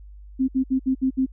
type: tone bursts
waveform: sine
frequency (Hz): 262.3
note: C4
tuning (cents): +4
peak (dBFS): -17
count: 6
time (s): 0.39-1.263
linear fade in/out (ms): 20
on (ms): 93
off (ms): 63
effects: added 50 Hz sine -40 dBFS peak until 1.32 s